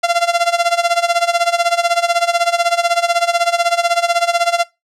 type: tone with tremolo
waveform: sawtooth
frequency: 688 Hz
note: F5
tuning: 26 cents flat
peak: -6 dBFS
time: 0.03-4.64 s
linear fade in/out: 10 ms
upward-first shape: sine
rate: 16 Hz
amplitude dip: 85%
effects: noise-tail reverb RT60 0.2 s tail -20 dB re dry + low-pass 8000 Hz 12 dB/octave